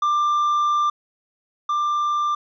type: tone pair in turn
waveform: triangle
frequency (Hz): 1187 / 1187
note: D6 / D6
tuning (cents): +18 / +18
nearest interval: unison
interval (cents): 0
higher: neither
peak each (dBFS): -15 / -17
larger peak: first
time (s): 0.02-0.9 / 1.69-2.35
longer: first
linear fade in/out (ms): 5
effects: resampled to 16000 Hz